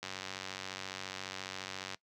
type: click train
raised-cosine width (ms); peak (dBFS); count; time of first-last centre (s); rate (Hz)
0.2; -22; 182; 0.03-1.945; 94.5
effects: noise-tail reverb RT60 0.1 s tail -21 dB re dry + high-pass 100 Hz 12 dB/octave